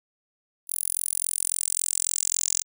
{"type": "tone with high-pass filter sweep", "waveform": "10% pulse", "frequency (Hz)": 43.65, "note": "F1", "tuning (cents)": 0, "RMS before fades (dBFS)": -27, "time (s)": [0.67, 2.64], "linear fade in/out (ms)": 50, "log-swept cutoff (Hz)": [11000, 6900], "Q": 4.7, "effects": []}